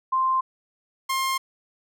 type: tone pair in turn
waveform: sine / sawtooth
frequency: 1046.5 / 1062.3 Hz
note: C6 / C6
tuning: 0 / +26 cents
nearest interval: unison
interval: 26 cents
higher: second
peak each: -19 dBFS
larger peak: neither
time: 0.12-0.41 / 1.09-1.38 s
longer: neither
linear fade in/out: 10 ms
effects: none